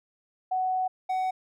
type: tone pair in turn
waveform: sine / triangle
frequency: 745 / 748.4 Hz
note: F#5 / F#5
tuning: +12 / +20 cents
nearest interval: unison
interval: 8 cents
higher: second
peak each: -24 / -23 dBFS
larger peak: second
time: 0.51-0.88 / 1.09-1.31 s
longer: first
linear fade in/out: 10 ms
effects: none